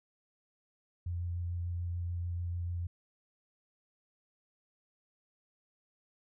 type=tone with vibrato; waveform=sine; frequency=87 Hz; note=F2; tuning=6 cents flat; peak=-33 dBFS; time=1.06-2.87 s; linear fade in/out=5 ms; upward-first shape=sine; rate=6.8 Hz; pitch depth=13 cents each way; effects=none